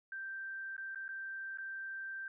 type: tone with dropouts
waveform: sine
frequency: 1568 Hz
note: G6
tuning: in tune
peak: -40 dBFS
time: 0.12-2.28 s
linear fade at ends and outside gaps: 2 ms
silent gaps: 0.766-0.779 / 0.948-0.957 / 1.081-1.089 / 1.574-1.584 s
effects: none